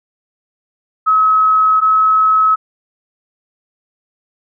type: tone pair in turn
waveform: sine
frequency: 1282 / 1286.7 Hz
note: E6 / E6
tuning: -49 / -42 cents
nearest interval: unison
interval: 7 cents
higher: second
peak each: -8 dBFS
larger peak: neither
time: 1.06-1.81 / 1.81-2.56 s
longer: neither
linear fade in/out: 20 ms
effects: none